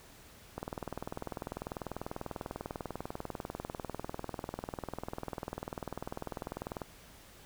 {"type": "click train", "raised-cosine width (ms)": 1, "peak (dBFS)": -23, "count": 127, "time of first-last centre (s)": [0.58, 6.818], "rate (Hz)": 20.2, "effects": ["pink hiss -56 dBFS RMS until 7.45 s"]}